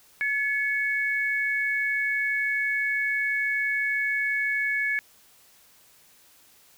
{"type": "tone pair together", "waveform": "sine", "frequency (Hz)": [1711.1, 2217], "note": ["A6", "C#7"], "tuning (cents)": [-49, 0], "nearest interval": "major third", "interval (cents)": 449, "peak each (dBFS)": -26, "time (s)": [0.21, 4.99], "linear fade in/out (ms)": 0, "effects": ["white hiss -57 dBFS RMS until 6.77 s"]}